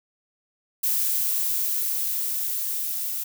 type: noise with level ramp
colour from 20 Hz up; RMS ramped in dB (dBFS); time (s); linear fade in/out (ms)
violet; -23 to -29; 0.83-3.24; 10
effects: none